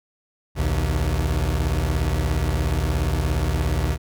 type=beating tone pair; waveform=30% pulse; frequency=60.8 / 77.8 Hz; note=B1 / D#2; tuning=-26 / 0 cents; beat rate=17 Hz; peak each=-20 dBFS; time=0.55-3.98 s; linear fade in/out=50 ms; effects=none